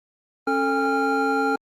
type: tone cluster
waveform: triangle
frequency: 273.8 / 441.8 / 810 / 1388 Hz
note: C#4 / A4 / G#5 / F6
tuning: -21 / +7 / -43 / -11 cents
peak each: -23 dBFS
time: 0.47-1.56 s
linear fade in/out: 5 ms
effects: Opus 32 kbps